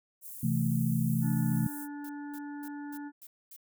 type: high-pass noise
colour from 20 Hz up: white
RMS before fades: -44 dBFS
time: 0.21-1.88 s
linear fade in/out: 50 ms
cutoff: 8800 Hz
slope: 24 dB/octave
type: chord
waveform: sine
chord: A minor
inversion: first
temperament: equal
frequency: 130.81 / 164.81 / 220 Hz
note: C3 / E3 / A3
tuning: 0 / 0 / 0 cents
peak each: -30 dBFS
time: 0.43-1.67 s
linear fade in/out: 5 ms
type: harmonic tone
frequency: 290 Hz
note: D4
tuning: 22 cents flat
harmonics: 1 / 3 / 5 / 6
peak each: -38 / -48 / -52 / -54 dBFS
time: 1.21-3.12 s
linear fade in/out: 50 ms
type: noise bursts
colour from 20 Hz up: violet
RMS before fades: -49 dBFS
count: 6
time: 2.04-3.564 s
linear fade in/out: 5 ms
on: 54 ms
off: 240 ms
effects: none